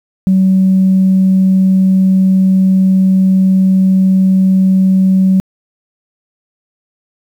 sine tone, 189.2 Hz, F#3, 39 cents sharp, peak -5 dBFS, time 0.27-5.4 s, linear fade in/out 0 ms, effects tanh soft clip ceiling -2 dBFS + 7-bit

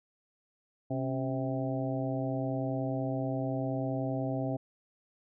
harmonic tone with a mistuned harmonic, 130.81 Hz, C3, in tune, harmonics 1 / 2 / 3 / 4 / 5 / 6, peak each -34 / -34 / -43 / -40 / -37 / -43 dBFS, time 0.9-4.57 s, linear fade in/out 10 ms, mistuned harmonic 2, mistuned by +65 cents, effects none

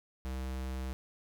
square tone, 65 Hz, C2, 11 cents flat, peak -36 dBFS, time 0.25-0.93 s, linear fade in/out 0 ms, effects none

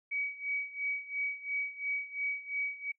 sine tone with tremolo, 2268 Hz, C#7, 39 cents sharp, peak -30 dBFS, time 0.11-2.92 s, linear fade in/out 10 ms, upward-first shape sine, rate 2.9 Hz, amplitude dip 85%, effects noise-tail reverb RT60 0.1 s tail -20 dB re dry

